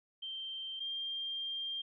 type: tone pair in turn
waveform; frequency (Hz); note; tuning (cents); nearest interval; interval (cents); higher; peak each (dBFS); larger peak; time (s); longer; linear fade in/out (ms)
sine; 3139 / 3190; G7 / G7; +2 / +30; unison; 28; second; -39 / -36; second; 0.22-0.8 / 0.8-1.82; second; 10
effects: none